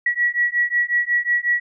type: beating tone pair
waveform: sine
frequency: 1926 / 1931.5 Hz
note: B6 / B6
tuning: -44 / -39 cents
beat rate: 5.5 Hz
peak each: -20 dBFS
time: 0.06-1.6 s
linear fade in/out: 5 ms
effects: none